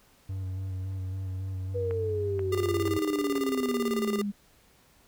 triangle tone with vibrato, 94.4 Hz, F#2, 35 cents sharp, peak -29 dBFS, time 0.29-2.98 s, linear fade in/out 5 ms, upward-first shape square, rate 3.6 Hz, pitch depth 20 cents each way
sine exponential sweep, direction down, 489.5 to 200 Hz, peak -28 dBFS, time 1.74-4.32 s, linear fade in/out 20 ms
click train, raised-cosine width 0.5 ms, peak -26 dBFS, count 4, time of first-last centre 1.91-3.359 s, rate 2.07 Hz
square tone with tremolo, 401.1 Hz, G4, 40 cents sharp, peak -27 dBFS, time 2.52-4.22 s, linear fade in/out 5 ms, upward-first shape square, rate 18 Hz, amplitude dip 70%
effects pink hiss -61 dBFS RMS until 5.07 s

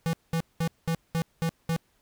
square tone bursts, 164.81 Hz, E3, in tune, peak -25 dBFS, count 7, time 0.06-1.764 s, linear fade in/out 0 ms, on 72 ms, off 200 ms, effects pink hiss -68 dBFS RMS until 2.01 s

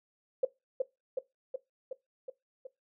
sine tone with echo, 523.3 Hz, C5, in tune, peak -22 dBFS, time 0.43-0.45 s, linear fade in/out 5 ms, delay 370 ms, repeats 6, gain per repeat -3 dB, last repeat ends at 2.67 s, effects noise-tail reverb RT60 0.2 s tail -19 dB re dry

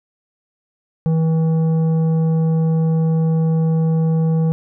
sine tone with tanh clipping, 161.4 Hz, E3, 36 cents flat, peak -15 dBFS, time 1.06-4.52 s, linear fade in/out 0 ms, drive 9 dB, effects none

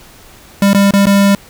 square tone with dropouts, 199.2 Hz, G3, 28 cents sharp, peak -7 dBFS, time 0.62-1.35 s, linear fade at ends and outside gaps 2 ms, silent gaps 0.733-0.746 / 0.909-0.936 / 1.057-1.068 s, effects pink hiss -40 dBFS RMS until 1.49 s

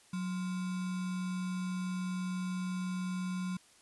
sine tone with sample-and-hold, 183 Hz, F#3, 19 cents flat, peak -33 dBFS, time 0.13-3.57 s, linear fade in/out 5 ms, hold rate 1225 Hz, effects white hiss -62 dBFS RMS until 3.81 s + resampled to 24000 Hz

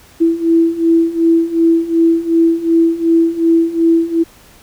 sine beating tone pair, 329.6 / 332.3 Hz, E4 / E4, 0 / +14 cents, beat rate 2.7 Hz, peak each -14 / -11 dBFS, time 0.2-4.24 s, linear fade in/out 20 ms, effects pink hiss -44 dBFS RMS until 4.62 s

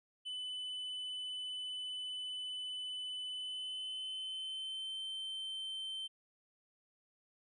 triangle tone with pitch glide, 3005 to 3100 Hz, F#7 to G7, +26 to -20 cents, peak -38 dBFS, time 0.25-6.08 s, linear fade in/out 20 ms, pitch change +54 cents, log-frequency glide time 3.29-5.01 s, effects resampled to 24000 Hz

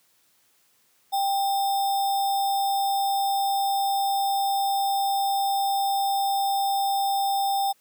sine tone with sample-and-hold, 790 Hz, G5, 13 cents sharp, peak -21 dBFS, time 1.12-7.73 s, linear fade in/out 20 ms, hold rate 4410 Hz, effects white hiss -64 dBFS RMS until 7.8 s + high-pass 100 Hz 12 dB/octave

